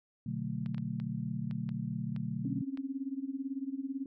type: chord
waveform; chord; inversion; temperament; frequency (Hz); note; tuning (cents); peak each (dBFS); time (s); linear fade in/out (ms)
sine; B minor seventh; none; just; 123.47 / 148.16 / 185.21 / 222.2; B2 / D3 / F#3 / A3; 0 / +16 / +2 / +17; -39; 0.26-2.62; 5
type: clicks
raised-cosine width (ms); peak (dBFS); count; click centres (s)
0.3; -34; 8; 0.661 / 0.746 / 0.781 / 1 / 1.511 / 1.691 / 2.163 / 2.774
type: tone with tremolo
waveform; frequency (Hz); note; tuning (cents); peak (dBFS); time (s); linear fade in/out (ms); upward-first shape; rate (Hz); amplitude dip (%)
sine; 270.7; C#4; -41; -31; 2.45-4.06; 2; sine; 18; 85
effects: none